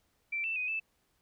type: tone with pitch steps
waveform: sine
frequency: 2342 / 2662 / 2500 / 2633 Hz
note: D7 / E7 / D#7 / E7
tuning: -5 / +16 / +8 / -3 cents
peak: -31 dBFS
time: 0.32-0.8 s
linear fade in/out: 10 ms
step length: 120 ms
effects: pink hiss -74 dBFS RMS until 1.21 s